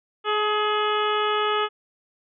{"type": "harmonic tone with a mistuned harmonic", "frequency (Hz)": 421.9, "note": "G#4", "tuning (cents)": 27, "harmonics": [1, 2, 3, 4, 5, 6, 7, 8], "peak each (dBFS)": [-25, -29, -24, -33, -36, -36, -31, -35], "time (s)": [0.24, 1.69], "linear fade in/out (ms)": 50, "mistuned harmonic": 2, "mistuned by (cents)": 16, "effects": []}